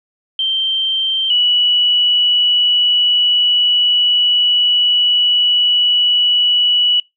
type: tone pair in turn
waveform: sine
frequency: 3136 / 2944 Hz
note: G7 / F#7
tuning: 0 / -9 cents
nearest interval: minor second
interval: 109 cents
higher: first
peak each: -14 / -10 dBFS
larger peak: second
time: 0.39-1.3 / 1.3-7 s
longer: second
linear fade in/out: 2 ms
effects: noise-tail reverb RT60 0.2 s tail -25 dB re dry